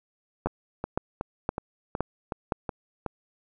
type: two click trains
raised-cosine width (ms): 1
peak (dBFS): -16 / -11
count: 8 / 5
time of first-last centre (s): 0.47-3.063 / 0.46-2.522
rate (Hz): 2.7 / 1.94
effects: none